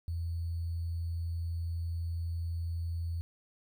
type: tone with sample-and-hold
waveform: sine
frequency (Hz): 84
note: E2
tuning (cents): +33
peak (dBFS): -32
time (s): 0.08-3.21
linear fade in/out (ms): 0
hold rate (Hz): 4410
effects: none

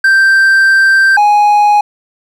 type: tone pair in turn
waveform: triangle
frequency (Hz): 1568 / 830.6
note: G6 / G#5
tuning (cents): 0 / 0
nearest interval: major seventh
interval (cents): 1100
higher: first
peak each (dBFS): -3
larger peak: neither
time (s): 0.04-1.17 / 1.17-1.81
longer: first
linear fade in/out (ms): 5
effects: none

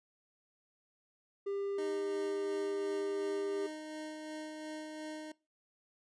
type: tone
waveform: triangle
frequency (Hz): 398.3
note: G4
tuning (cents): +28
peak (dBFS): -32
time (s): 1.46-3.67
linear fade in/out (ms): 10
type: tone with tremolo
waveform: 25% pulse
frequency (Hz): 309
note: D#4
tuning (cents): -12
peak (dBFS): -37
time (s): 1.78-5.32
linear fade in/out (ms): 5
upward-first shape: sine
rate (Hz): 2.8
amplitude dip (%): 30
effects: noise-tail reverb RT60 0.3 s tail -23 dB re dry + resampled to 22050 Hz

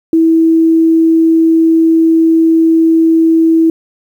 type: tone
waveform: sine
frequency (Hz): 325.8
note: E4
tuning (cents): -20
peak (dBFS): -5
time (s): 0.13-3.7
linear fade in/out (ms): 2
effects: 7-bit

